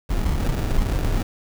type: noise with sample-and-hold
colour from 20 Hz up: brown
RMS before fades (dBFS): -21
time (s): 0.09-1.23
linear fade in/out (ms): 10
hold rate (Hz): 1050
effects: none